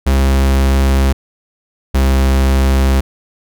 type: tone pair in turn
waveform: 45% pulse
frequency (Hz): 67.2 / 66.7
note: C2 / C2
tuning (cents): +47 / +34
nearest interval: unison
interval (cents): 13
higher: first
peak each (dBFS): -9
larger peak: neither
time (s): 0.06-1.13 / 1.94-3.01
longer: neither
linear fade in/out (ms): 10
effects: none